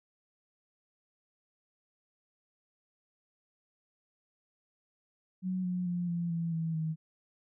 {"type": "tone with pitch steps", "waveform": "sine", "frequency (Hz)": [185, 180.36, 175.83, 171.42, 167.12, 162.92, 158.83], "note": ["F#3", "F#3", "F3", "F3", "E3", "E3", "D#3"], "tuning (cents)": [0, -44, 12, -32, 24, -20, 36], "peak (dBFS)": -30, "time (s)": [5.42, 6.96], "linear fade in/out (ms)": 50, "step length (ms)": 220, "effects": []}